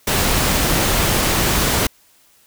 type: noise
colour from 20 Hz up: pink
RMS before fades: -17 dBFS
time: 0.07-1.87 s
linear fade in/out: 5 ms
effects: white hiss -54 dBFS RMS until 2.46 s